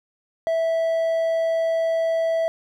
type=tone; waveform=triangle; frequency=656 Hz; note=E5; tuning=9 cents flat; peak=-17 dBFS; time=0.47-2.48 s; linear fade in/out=0 ms; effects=none